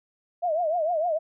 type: tone with vibrato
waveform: sine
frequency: 659.3 Hz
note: E5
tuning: in tune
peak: -22 dBFS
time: 0.42-1.19 s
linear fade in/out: 20 ms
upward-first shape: triangle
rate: 6.6 Hz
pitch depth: 180 cents each way
effects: none